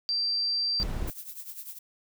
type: tone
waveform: sine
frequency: 4699 Hz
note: D8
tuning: in tune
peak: -25 dBFS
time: 0.09-0.83 s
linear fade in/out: 0 ms
type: noise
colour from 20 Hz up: brown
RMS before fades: -31 dBFS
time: 0.8-1.1 s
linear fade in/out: 0 ms
type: noise with tremolo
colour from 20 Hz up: violet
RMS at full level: -38 dBFS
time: 1.07-1.79 s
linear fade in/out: 10 ms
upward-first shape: triangle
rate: 10 Hz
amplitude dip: 80%
effects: none